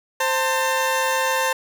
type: tone pair together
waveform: 20% pulse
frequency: 523.3 / 898 Hz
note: C5 / A5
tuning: 0 / +35 cents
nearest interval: major sixth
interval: 935 cents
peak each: -17 dBFS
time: 0.2-1.53 s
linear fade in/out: 5 ms
effects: none